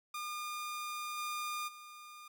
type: tone with level steps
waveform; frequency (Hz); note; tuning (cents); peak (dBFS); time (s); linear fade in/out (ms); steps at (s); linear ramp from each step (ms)
sawtooth; 1211; D#6; -47; -35 / -33 / -46; 0.14-2.28; 5; 1.17 / 1.67; 20
effects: none